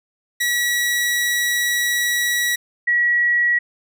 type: tone pair in turn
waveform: sawtooth / sine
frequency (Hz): 1931 / 1922.4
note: B6 / B6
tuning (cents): -39 / -47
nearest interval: unison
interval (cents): 8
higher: first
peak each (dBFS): -14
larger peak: neither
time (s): 0.4-2.56 / 2.87-3.59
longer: first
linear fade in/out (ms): 10
effects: none